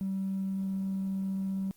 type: tone with hard clipping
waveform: sine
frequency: 192.6 Hz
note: G3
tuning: 30 cents flat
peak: -30 dBFS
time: 0.01-1.71 s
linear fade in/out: 0 ms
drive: 1 dB
effects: white hiss -63 dBFS RMS until 1.76 s + Opus 24 kbps